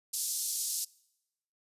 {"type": "band-pass noise", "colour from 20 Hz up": "white", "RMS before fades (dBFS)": -34, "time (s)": [0.13, 0.85], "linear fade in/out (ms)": 10, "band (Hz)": [4800, 12000], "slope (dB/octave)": 24, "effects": ["noise-tail reverb RT60 0.9 s tail -24 dB re dry", "resampled to 32000 Hz"]}